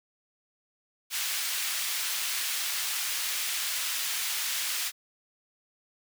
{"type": "high-pass noise", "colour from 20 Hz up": "pink", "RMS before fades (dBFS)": -31, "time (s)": [1.1, 4.92], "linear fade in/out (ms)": 50, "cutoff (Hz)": 2200, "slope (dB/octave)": 12, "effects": []}